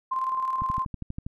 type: tone with tremolo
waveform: sine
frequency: 1047 Hz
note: C6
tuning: 1 cent sharp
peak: -23 dBFS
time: 0.11-0.85 s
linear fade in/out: 10 ms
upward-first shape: square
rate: 19 Hz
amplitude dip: 40%
type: click train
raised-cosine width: 5 ms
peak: -21 dBFS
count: 9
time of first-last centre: 0.62-1.265 s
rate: 12.4 Hz
effects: none